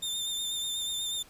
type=tone with vibrato; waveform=sawtooth; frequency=3600 Hz; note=A7; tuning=39 cents sharp; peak=-28 dBFS; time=0.02-1.23 s; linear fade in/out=10 ms; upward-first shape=sine; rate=8.2 Hz; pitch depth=28 cents each way; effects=pink hiss -56 dBFS RMS until 1.29 s + resampled to 32000 Hz